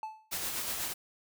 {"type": "tone with exponential decay", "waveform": "triangle", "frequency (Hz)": 872, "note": "A5", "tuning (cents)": -16, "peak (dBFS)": -31, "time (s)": [0.03, 0.32], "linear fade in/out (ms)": 1, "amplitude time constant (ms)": 62}
{"type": "noise with tremolo", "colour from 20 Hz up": "white", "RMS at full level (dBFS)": -34, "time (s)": [0.31, 0.94], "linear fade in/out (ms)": 20, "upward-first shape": "sine", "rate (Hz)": 8.2, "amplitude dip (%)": 35}
{"effects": []}